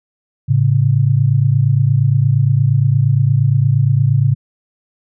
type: tone pair together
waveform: sine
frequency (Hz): 110 / 138.59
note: A2 / C#3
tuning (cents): 0 / 0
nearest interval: major third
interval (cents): 400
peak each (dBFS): -13 / -12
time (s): 0.48-4.35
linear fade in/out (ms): 20
effects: none